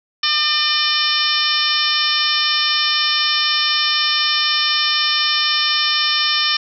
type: harmonic tone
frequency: 602 Hz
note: D5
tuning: 43 cents sharp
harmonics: 2 / 3 / 4 / 5 / 6 / 7 / 8 / 9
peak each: -24 / -24 / -25 / -21 / -22 / -25 / -25 / -21 dBFS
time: 0.23-6.57 s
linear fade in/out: 5 ms
effects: none